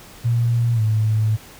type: tone with pitch glide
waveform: sine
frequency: 118 to 108.83 Hz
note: A#2 to A2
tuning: +22 to -19 cents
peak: -15 dBFS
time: 0.24-1.37 s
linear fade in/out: 20 ms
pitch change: -141 cents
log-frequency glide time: 0.74-0.81 s
effects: pink hiss -43 dBFS RMS until 1.59 s